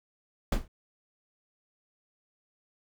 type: noise with exponential decay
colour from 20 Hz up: brown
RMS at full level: -17 dBFS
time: 0.52-0.68 s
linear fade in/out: 5 ms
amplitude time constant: 33 ms
effects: none